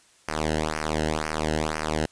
sawtooth tone with flanger, 77.6 Hz, D#2, 4 cents flat, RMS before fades -27 dBFS, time 0.28-2.06 s, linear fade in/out 5 ms, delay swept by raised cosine 0.26 to 0.87 ms, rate 2 Hz, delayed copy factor -1, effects white hiss -58 dBFS RMS until 2.11 s + resampled to 22050 Hz

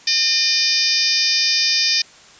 harmonic tone, 607 Hz, D#5, 43 cents flat, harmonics 3 / 4 / 5 / 6 / 7 / 8 / 9 / 10, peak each -29 / -24 / -30 / -24 / -27 / -18 / -21 / -27 dBFS, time 0.07-2.02 s, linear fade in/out 5 ms, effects white hiss -45 dBFS RMS until 2.39 s + resampled to 16000 Hz

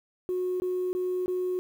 sine tone bursts, 364.9 Hz, F#4, 24 cents flat, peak -25 dBFS, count 4, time 0.29-1.59 s, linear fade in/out 0 ms, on 310 ms, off 20 ms, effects tanh soft clip ceiling -22 dBFS + 9-bit

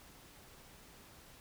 silence, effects pink hiss -58 dBFS RMS until 1.4 s

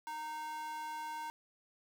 square tone with high-pass filter, 308.7 Hz, D#4, 14 cents flat, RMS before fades -42 dBFS, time 0.07-1.3 s, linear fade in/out 0 ms, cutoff 1000 Hz, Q 4.6, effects none

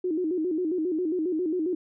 sine tone with vibrato, 337.9 Hz, E4, 43 cents sharp, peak -24 dBFS, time 0.04-1.75 s, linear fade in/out 5 ms, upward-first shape square, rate 7.4 Hz, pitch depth 130 cents each way, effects none

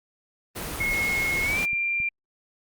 pink noise, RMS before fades -32 dBFS, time 0.55-1.66 s, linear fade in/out 20 ms
sine tone with pitch glide, 2168 to 2378 Hz, C#7 to D7, -39 to +21 cents, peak -23 dBFS, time 0.8-2.09 s, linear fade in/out 5 ms, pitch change +160 cents, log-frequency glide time 1.43-1.6 s
clicks, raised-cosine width 5 ms, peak -30 dBFS, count 2, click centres 1.732 / 2.002 s
effects Opus 32 kbps

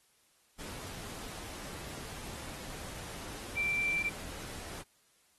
sine tone in noise, 2349 Hz, D7, in tune, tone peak -29 dBFS, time 3.56-4.1 s, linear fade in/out 20 ms, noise pink, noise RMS -45 dBFS, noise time 0.58-4.83 s, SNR +13 dB, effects white hiss -69 dBFS RMS until 5.38 s + AAC 32 kbps

